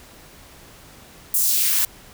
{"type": "noise with high-pass filter sweep", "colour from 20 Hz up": "blue", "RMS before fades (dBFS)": -19, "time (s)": [1.34, 1.85], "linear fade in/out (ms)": 2, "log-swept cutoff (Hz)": [9000, 800], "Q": 1.2, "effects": ["pink hiss -46 dBFS RMS until 2.13 s"]}